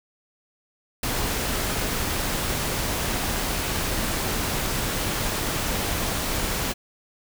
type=noise with ADSR envelope; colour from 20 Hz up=pink; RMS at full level=-24 dBFS; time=1.03-6.74 s; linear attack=4 ms; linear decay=4 ms; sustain=-2 dB; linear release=30 ms; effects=none